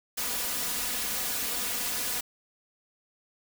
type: noise with comb filter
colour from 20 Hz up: white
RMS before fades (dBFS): -31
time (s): 0.17-2.21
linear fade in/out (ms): 10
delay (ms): 4.1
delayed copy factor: +0.75
effects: none